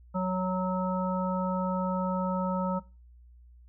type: harmonic tone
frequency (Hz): 185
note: F#3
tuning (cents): 0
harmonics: 1 / 3 / 5 / 7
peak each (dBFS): -28 / -33 / -35 / -36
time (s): 0.14-2.8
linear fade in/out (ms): 20
effects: noise-tail reverb RT60 0.3 s tail -20 dB re dry + added 60 Hz sine -51 dBFS peak until 3.68 s